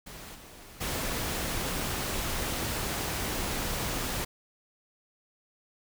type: noise with level steps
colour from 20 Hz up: pink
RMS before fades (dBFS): -44 / -49 / -32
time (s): 0.06-4.25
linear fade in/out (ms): 10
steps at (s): 0.34 / 0.8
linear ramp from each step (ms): 20
effects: none